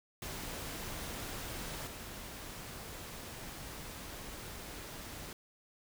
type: noise with level steps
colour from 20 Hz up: pink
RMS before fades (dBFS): -42 / -46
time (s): 0.22-5.33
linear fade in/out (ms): 2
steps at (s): 1.87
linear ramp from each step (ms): 5
effects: none